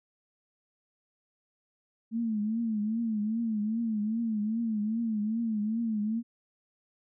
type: tone with vibrato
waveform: sine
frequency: 220.2 Hz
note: A3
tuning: 2 cents sharp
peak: -27 dBFS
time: 2.11-6.23 s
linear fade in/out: 50 ms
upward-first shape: triangle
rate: 2.5 Hz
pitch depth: 120 cents each way
effects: none